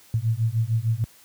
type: beating tone pair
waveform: sine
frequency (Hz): 110 / 116.6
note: A2 / A#2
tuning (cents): 0 / +1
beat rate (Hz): 6.6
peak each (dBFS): -23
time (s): 0.14-1.04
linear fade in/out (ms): 0
effects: white hiss -53 dBFS RMS until 1.24 s + high-pass 60 Hz 12 dB/octave